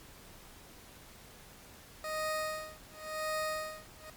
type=tone with tremolo; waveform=20% pulse; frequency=622.3 Hz; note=D#5; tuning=in tune; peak=-27 dBFS; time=2.04-4.1 s; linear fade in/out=2 ms; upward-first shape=sine; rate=0.93 Hz; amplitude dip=100%; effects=pink hiss -54 dBFS RMS until 4.16 s + MP3 96 kbps